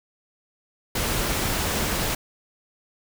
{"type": "noise", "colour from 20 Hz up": "pink", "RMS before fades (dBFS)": -25, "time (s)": [0.95, 2.15], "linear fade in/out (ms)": 5, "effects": []}